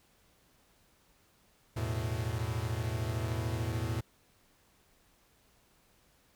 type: chord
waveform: 45% pulse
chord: E suspended fourth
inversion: none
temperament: equal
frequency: 82.41 / 110 / 123.47 Hz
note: E2 / A2 / B2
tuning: 0 / 0 / 0 cents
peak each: -38 / -34 / -38 dBFS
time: 1.76-4.01 s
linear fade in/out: 10 ms
effects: pink hiss -67 dBFS RMS until 6.35 s